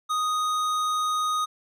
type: tone with tanh clipping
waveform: sine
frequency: 1244.5 Hz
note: D#6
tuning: in tune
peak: -25 dBFS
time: 0.09-1.46 s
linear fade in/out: 20 ms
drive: 16 dB
effects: none